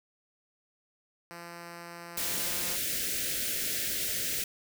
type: tone with pitch glide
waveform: 5% pulse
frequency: 171.3 to 176.42 Hz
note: F3 to F3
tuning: -33 to +18 cents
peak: -31 dBFS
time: 1.31-2.76 s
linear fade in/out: 0 ms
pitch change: +51 cents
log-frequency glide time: 2.42-2.54 s
type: band-stop noise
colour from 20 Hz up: white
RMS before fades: -32 dBFS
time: 2.17-4.44 s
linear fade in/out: 5 ms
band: 620 to 1500 Hz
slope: 48 dB/octave
effects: none